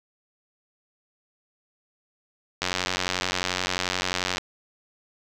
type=click train; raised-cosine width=0.2 ms; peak=-7 dBFS; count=162; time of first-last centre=2.62-4.381 s; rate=91.4 Hz; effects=none